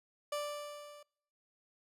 30% pulse tone with level ramp, 587.3 Hz, D5, in tune, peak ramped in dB -31 to -50 dBFS, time 0.32-1.03 s, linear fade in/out 5 ms, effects noise-tail reverb RT60 0.8 s tail -26 dB re dry + resampled to 32000 Hz

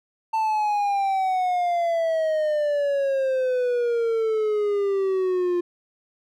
triangle exponential sweep, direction down, 892 to 349.3 Hz, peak -18 dBFS, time 0.33-5.61 s, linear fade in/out 10 ms, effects none

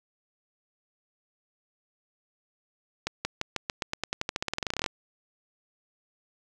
accelerating click train, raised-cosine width 0.2 ms, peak -11 dBFS, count 25, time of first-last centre 3.07-4.862 s, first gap 180 ms, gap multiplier 0.91, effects none

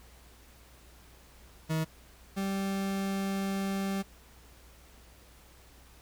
40% pulse tone pair in turn, 158.8 / 195.09 Hz, D#3 / G3, +36 / -8 cents, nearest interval major third, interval 356 cents, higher second, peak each -27 / -29 dBFS, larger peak first, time 1.69-1.85 / 2.36-4.03 s, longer second, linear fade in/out 20 ms, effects added 60 Hz sine -56 dBFS peak until 6.01 s + pink hiss -58 dBFS RMS until 6.01 s

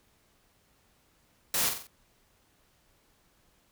white noise with echo, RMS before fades -28 dBFS, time 1.54-1.69 s, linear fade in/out 2 ms, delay 45 ms, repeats 4, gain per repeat -6 dB, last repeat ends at 1.87 s, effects pink hiss -67 dBFS RMS until 3.71 s

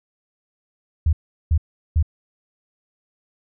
sine tone bursts, 78.5 Hz, D#2, 16 cents sharp, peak -13 dBFS, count 3, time 1.06-2.027 s, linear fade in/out 5 ms, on 69 ms, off 380 ms, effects none

